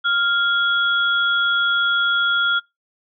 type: tone pair together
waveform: sine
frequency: 1396.9 / 3345 Hz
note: F6 / G#7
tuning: 0 / +12 cents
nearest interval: octave + minor third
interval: 1512 cents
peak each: -17 / -22 dBFS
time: 0.04-2.6 s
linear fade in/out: 20 ms
effects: noise-tail reverb RT60 0.2 s tail -23 dB re dry